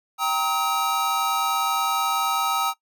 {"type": "chord", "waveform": "square", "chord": "Eb major", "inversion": "first", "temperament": "equal with one note detuned", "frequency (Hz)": [784, 932.3, 1276.5], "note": ["G5", "Bb5", "Eb6"], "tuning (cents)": [0, 0, 44], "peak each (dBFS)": [-28, -28, -24], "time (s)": [0.18, 2.74], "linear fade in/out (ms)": 50, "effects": ["noise-tail reverb RT60 0.1 s tail -20 dB re dry"]}